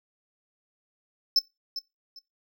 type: tone with echo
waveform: triangle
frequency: 5274 Hz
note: E8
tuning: in tune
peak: -16 dBFS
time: 1.36-1.39 s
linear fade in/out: 2 ms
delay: 400 ms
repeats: 2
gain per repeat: -13 dB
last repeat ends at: 2.19 s
effects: noise-tail reverb RT60 0.2 s tail -20 dB re dry